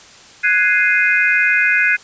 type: chord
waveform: sine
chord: Ab dominant seventh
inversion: third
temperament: equal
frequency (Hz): 1480 / 1661.2 / 2093 / 2489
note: Gb6 / Ab6 / C7 / Eb7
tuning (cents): 0 / 0 / 0 / 0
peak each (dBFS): -17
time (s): 0.43-1.97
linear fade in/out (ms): 20
effects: white hiss -42 dBFS RMS until 2.03 s + resampled to 16000 Hz